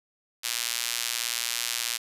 sawtooth tone with high-pass filter, 118.5 Hz, A#2, 29 cents sharp, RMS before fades -30 dBFS, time 0.43-1.98 s, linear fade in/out 20 ms, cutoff 3400 Hz, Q 0.72, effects resampled to 32000 Hz + 8-bit

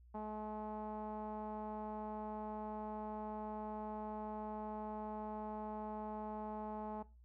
sawtooth tone with low-pass filter, 213.7 Hz, G#3, 50 cents sharp, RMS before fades -44 dBFS, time 0.14-7.03 s, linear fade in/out 10 ms, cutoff 890 Hz, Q 4.1, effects noise-tail reverb RT60 0.3 s tail -19 dB re dry + added 60 Hz sine -59 dBFS peak until 7.24 s

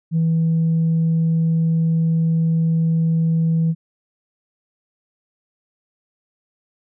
sine tone, 163.3 Hz, E3, 16 cents flat, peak -13 dBFS, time 0.11-3.75 s, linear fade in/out 50 ms, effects tanh soft clip ceiling -12 dBFS

